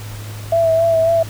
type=tone with vibrato; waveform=sine; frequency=659.3 Hz; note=E5; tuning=in tune; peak=-11 dBFS; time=0.52-1.23 s; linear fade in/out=5 ms; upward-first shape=sine; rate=3.7 Hz; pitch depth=29 cents each way; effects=added 105 Hz sine -28 dBFS peak until 1.29 s + pink hiss -36 dBFS RMS until 1.29 s